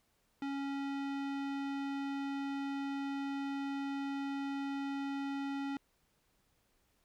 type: tone with low-pass filter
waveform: square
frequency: 277.2 Hz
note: C#4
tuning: in tune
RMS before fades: -38 dBFS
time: 0.42-5.77 s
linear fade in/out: 2 ms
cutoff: 3300 Hz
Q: 0.74
effects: pink hiss -75 dBFS RMS until 7.04 s